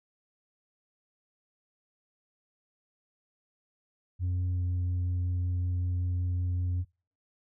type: tone with pitch glide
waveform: sine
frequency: 90.3 to 89.47 Hz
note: F#2 to F2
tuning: -42 to +42 cents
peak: -24 dBFS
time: 4.19-6.85 s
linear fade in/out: 50 ms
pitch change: -16 cents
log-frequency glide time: 4.44-4.61 s
effects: noise-tail reverb RT60 0.4 s tail -26 dB re dry + tanh soft clip ceiling -26 dBFS